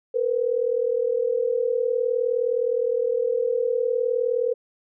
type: tone pair together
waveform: sine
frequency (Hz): 462.3 / 501.8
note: A#4 / B4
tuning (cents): -14 / +28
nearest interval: minor second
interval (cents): 142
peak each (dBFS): -23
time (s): 0.14-4.54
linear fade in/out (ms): 10
effects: none